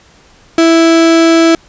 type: tone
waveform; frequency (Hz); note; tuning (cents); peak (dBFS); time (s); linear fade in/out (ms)
35% pulse; 329.6; E4; 0; -3; 0.58-1.55; 2
effects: pink hiss -44 dBFS RMS until 1.68 s + resampled to 16000 Hz